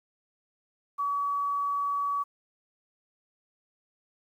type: tone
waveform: sine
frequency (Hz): 1137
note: C#6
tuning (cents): +44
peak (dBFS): -26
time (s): 0.98-2.24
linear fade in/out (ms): 20
effects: 10-bit